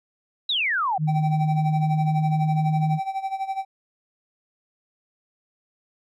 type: exponential sweep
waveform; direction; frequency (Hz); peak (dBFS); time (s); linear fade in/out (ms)
sine; down; 4000 to 720; -20; 0.49-0.98; 5
type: tone with pitch glide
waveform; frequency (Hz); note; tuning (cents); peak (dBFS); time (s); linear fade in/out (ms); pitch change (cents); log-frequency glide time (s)
sine; 154.2 to 155.54; D#3 to D#3; -15 to 0; -19; 0.98-3; 50; +15; 1.44-2.86
type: tone with tremolo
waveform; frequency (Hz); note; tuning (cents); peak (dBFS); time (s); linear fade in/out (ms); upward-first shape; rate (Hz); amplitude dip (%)
triangle; 774; G5; -22; -20; 1.07-3.65; 20; sine; 12; 80
effects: MP3 96 kbps